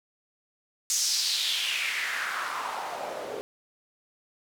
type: noise with band-pass filter sweep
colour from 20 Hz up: white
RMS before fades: -30 dBFS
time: 0.9-3.41 s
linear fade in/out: 0 ms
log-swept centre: 6500 to 450 Hz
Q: 3.3
effects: none